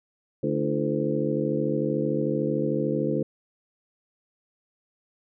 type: harmonic tone with a mistuned harmonic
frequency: 73.42 Hz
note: D2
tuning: in tune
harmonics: 2 / 3 / 4 / 5 / 6 / 7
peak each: -30 / -30 / -30 / -30 / -30 / -30 dBFS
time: 0.43-3.23 s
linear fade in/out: 5 ms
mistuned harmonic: 5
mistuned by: -120 cents
effects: none